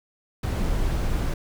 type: noise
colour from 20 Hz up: brown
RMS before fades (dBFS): -24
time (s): 0.43-1.34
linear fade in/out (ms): 5
effects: none